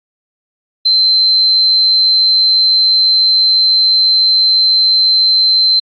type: tone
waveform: sine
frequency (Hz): 4097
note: C8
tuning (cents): -37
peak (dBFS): -7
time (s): 0.85-5.8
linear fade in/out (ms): 10
effects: AAC 64 kbps